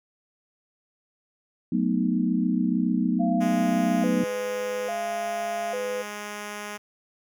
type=chord; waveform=sine; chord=B dominant seventh; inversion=second; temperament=equal with one note detuned; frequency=185 / 220 / 246.9 / 309.7 Hz; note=F#3 / A3 / B3 / D#4; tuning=0 / 0 / 0 / -8 cents; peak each=-26 / -27 / -25 / -29 dBFS; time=1.72-4.24 s; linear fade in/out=5 ms
type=tone with vibrato; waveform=sine; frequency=587.3 Hz; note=D5; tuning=in tune; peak=-27 dBFS; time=3.19-6.03 s; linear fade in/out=20 ms; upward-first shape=square; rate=0.59 Hz; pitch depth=270 cents each way
type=tone; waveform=5% pulse; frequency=207.7 Hz; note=G#3; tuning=in tune; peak=-22 dBFS; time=3.4-6.78 s; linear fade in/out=20 ms
effects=none